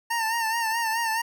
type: tone with vibrato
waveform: 25% pulse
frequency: 908 Hz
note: A#5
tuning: 46 cents flat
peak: -20 dBFS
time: 0.1-1.22 s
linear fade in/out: 10 ms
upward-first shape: sine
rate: 4.7 Hz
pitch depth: 56 cents each way
effects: none